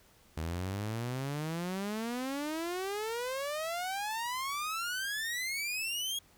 sawtooth exponential sweep, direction up, 77.78 to 3322 Hz, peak -30 dBFS, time 0.37-6.19 s, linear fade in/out 5 ms, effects pink hiss -63 dBFS RMS until 6.37 s

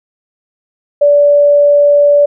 sine tone, 579 Hz, D5, 25 cents flat, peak -4 dBFS, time 1.01-2.26 s, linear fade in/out 10 ms, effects none

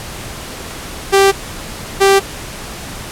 sawtooth tone pair in turn, 392 / 392 Hz, G4 / G4, 0 / 0 cents, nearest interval unison, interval 0 cents, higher neither, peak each -3 dBFS, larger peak neither, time 1.12-1.32 / 2-2.2 s, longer neither, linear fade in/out 20 ms, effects pink hiss -28 dBFS RMS until 3.11 s + low-pass 12000 Hz 12 dB/octave

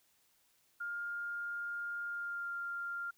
sine tone with pitch glide, 1409 to 1394.4 Hz, F6 to F6, +15 to -3 cents, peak -37 dBFS, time 0.8-3.11 s, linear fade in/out 10 ms, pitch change -18 cents, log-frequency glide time 2.07-2.51 s, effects white hiss -72 dBFS RMS until 3.17 s

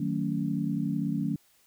sine chord, D# half-diminished seventh, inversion none, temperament just, 155.56 / 186.68 / 224 / 280 Hz, D#3 / F#3 / A3 / C#4, 0 / +16 / +31 / +18 cents, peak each -32 dBFS, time 0-1.36 s, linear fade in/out 5 ms, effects white hiss -64 dBFS RMS until 1.66 s

